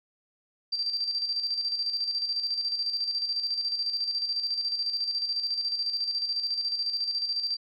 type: tone with tremolo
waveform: sine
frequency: 4699 Hz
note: D8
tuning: in tune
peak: -25 dBFS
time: 0.72-7.57 s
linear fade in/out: 10 ms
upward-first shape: square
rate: 14 Hz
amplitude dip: 50%
effects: none